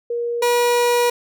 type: tone pair in turn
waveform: sine / 30% pulse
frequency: 473.8 / 482.1 Hz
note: A#4 / B4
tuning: +28 / -42 cents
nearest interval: unison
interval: 30 cents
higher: second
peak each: -20 / -12 dBFS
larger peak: second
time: 0.1-0.42 / 0.42-1.1 s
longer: second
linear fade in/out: 5 ms
effects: none

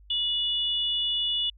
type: tone pair together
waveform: sine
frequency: 2915 / 3467 Hz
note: F#7 / A7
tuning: -26 / -26 cents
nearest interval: minor third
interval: 300 cents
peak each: -27 dBFS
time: 0.1-1.5 s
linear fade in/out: 5 ms
effects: added 50 Hz sine -50 dBFS peak until 1.57 s

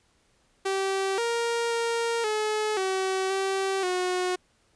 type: tone with pitch steps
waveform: sawtooth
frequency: 387 / 467.4 / 464.5 / 428.1 / 379.9 / 386.3 / 364.1 Hz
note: G4 / A#4 / A#4 / A4 / F#4 / G4 / F#4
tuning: -22 / +5 / -6 / -47 / +46 / -25 / -28 cents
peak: -21 dBFS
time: 0.65-4.36 s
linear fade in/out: 10 ms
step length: 530 ms
effects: pink hiss -66 dBFS RMS until 4.75 s + resampled to 22050 Hz

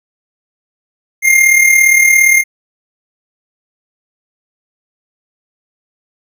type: tone with amplitude modulation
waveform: square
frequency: 2117 Hz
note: C7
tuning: 20 cents sharp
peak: -4 dBFS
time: 1.22-2.44 s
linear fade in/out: 50 ms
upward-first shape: sine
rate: 37.4 Hz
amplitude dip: 55%
effects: none

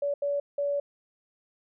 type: tone bursts at uneven times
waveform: sine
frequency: 571 Hz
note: D5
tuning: 49 cents flat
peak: -25 dBFS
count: 3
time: 0.02-0.14 / 0.22-0.4 / 0.58-0.8 s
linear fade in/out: 5 ms
effects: none

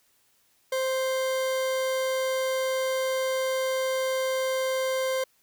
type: tone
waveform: 40% pulse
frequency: 523.3 Hz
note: C5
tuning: in tune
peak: -24 dBFS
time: 0.72-5.24 s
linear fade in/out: 5 ms
effects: white hiss -66 dBFS RMS until 5.42 s

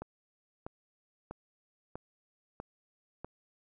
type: click train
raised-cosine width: 1 ms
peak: -26 dBFS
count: 6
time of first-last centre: 0.02-3.246 s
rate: 1.55 Hz
effects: none

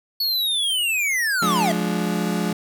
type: linear sweep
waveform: square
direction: down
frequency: 4435 to 623 Hz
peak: -20 dBFS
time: 0.2-1.72 s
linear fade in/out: 5 ms
type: chord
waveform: 35% pulse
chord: D diminished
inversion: first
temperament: just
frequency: 176.2 / 211.4 / 293.7 Hz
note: F3 / Ab3 / D4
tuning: +16 / +31 / 0 cents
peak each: -22 / -23 / -28 dBFS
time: 1.42-2.53 s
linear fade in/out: 5 ms
effects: none

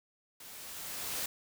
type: noise with level ramp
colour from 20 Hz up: white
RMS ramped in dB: -50 to -35 dBFS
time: 0.4-1.26 s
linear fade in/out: 5 ms
effects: none

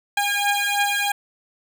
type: beating tone pair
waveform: 15% pulse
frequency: 811 / 814.1 Hz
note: G#5 / G#5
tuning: -41 / -35 cents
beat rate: 3.1 Hz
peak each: -16 dBFS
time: 0.17-1.12 s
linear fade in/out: 5 ms
effects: none

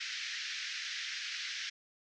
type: band-pass noise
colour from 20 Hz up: pink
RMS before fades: -40 dBFS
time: 0-1.7 s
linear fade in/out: 10 ms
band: 1600 to 6000 Hz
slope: 48 dB/octave
effects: none

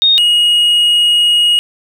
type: tone pair in turn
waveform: sine / triangle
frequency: 3708 / 2884 Hz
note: A#7 / F#7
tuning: -10 / -45 cents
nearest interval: major third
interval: 435 cents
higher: first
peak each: -6 / -6 dBFS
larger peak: neither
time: 0.02-0.18 / 0.18-1.59 s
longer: second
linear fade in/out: 0 ms
effects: none

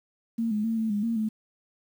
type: tone with pitch steps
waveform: sine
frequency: 228.8 / 211.2 / 226.2 / 222.1 / 205.9 / 230 / 217.3 Hz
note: A#3 / G#3 / A3 / A3 / G#3 / A#3 / A3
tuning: -32 / +29 / +48 / +16 / -15 / -23 / -21 cents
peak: -24 dBFS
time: 0.38-1.29 s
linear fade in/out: 10 ms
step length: 130 ms
effects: 9-bit

